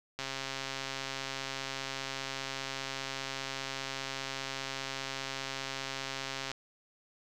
click train, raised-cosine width 0.2 ms, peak -19 dBFS, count 855, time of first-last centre 0.19-6.516 s, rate 135 Hz, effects none

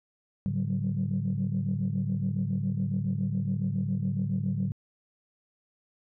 sine tone cluster, 107.5 / 144.2 / 185.7 / 192.9 Hz, A2 / D3 / F#3 / G3, -40 / -31 / +7 / -28 cents, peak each -31 dBFS, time 0.46-4.72 s, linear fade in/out 0 ms, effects tanh soft clip ceiling -19 dBFS

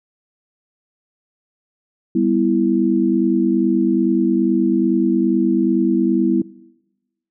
sine chord, E minor, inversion first, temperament just, 197.78 / 247.2 / 329.6 Hz, G3 / B3 / E4, +16 / +2 / 0 cents, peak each -19 / -18 / -17 dBFS, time 2.15-6.42 s, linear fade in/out 5 ms, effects noise-tail reverb RT60 1.0 s tail -21 dB re dry

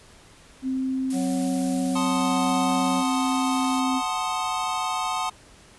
sine tone with vibrato, 261.6 Hz, C4, in tune, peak -23 dBFS, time 0.62-4.02 s, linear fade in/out 50 ms, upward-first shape triangle, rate 0.45 Hz, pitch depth 10 cents each way
blue noise, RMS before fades -35 dBFS, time 1.1-3.8 s, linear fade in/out 5 ms
harmonic tone, 184.8 Hz, F#3, 2 cents flat, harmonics 1 / 3 / 4, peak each -29 / -34 / -35 dBFS, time 1.12-3.04 s, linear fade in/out 50 ms
square chord, F# diminished seventh, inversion none, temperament equal, 740 / 880 / 1046.5 / 1244.5 Hz, F#5 / A5 / C6 / Eb6, 0 / 0 / 0 / 0 cents, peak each -31 dBFS, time 1.95-5.3 s, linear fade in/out 10 ms
effects pink hiss -51 dBFS RMS until 5.78 s + resampled to 24000 Hz

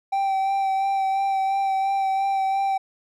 triangle tone with vibrato, 778 Hz, G5, 13 cents flat, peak -18 dBFS, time 0.12-2.78 s, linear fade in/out 10 ms, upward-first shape sine, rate 2.9 Hz, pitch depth 19 cents each way, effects none

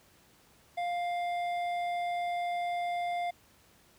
sine tone with hard clipping, 701 Hz, F5, 6 cents sharp, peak -32 dBFS, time 0.77-3.31 s, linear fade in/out 10 ms, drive 9 dB, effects pink hiss -62 dBFS RMS until 3.98 s + high-pass 60 Hz 12 dB/octave

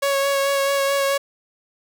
sawtooth tone with vibrato, 554.4 Hz, C#5, in tune, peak -14 dBFS, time 0.02-1.18 s, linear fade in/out 10 ms, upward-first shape sine, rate 4.6 Hz, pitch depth 16 cents each way, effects none

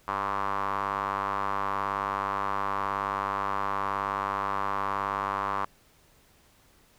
square tone with band-pass filter, 49.52 Hz, G1, 18 cents sharp, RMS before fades -30 dBFS, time 0.08-5.65 s, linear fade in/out 0 ms, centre 1100 Hz, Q 4.7, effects pink hiss -61 dBFS RMS until 6.98 s

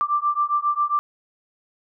sine beating tone pair, 1174.7 / 1182.1 Hz, D6 / D6, 0 / +11 cents, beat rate 7.4 Hz, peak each -22 dBFS, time 0.01-0.99 s, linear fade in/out 0 ms, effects none

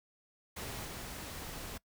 pink noise with level steps, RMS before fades -42 / -44 dBFS, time 0.56-1.78 s, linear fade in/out 10 ms, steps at 0.85 s, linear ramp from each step 2 ms, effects noise-tail reverb RT60 0.1 s tail -22 dB re dry

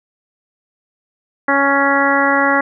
harmonic tone, 278.4 Hz, C#4, 8 cents sharp, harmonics 1 / 2 / 3 / 4 / 5 / 6 / 7, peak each -19 / -19 / -19 / -19 / -19 / -19 / -19 dBFS, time 1.48-2.61 s, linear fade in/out 5 ms, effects none

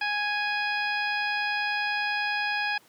harmonic tone, 830 Hz, G#5, 1 cent flat, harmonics 1 / 2 / 3 / 4 / 5 / 6, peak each -31 / -29 / -31 / -39 / -43 / -37 dBFS, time 0.01-2.78 s, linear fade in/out 5 ms, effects pink hiss -58 dBFS RMS until 2.88 s + high-pass 200 Hz 12 dB/octave

